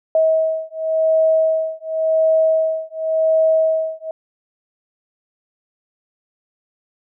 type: beating tone pair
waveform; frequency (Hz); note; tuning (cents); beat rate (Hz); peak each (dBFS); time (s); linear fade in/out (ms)
sine; 639 / 639.91; D#5 / D#5; +46 / +48; 0.91; -17; 0.15-4.11; 2
effects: none